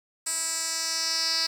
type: tone with band-pass filter sweep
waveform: 10% pulse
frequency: 325.8 Hz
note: E4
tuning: 20 cents flat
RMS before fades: -28 dBFS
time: 0.26-1.47 s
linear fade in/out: 10 ms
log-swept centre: 8100 to 4800 Hz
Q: 3.8
effects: 8-bit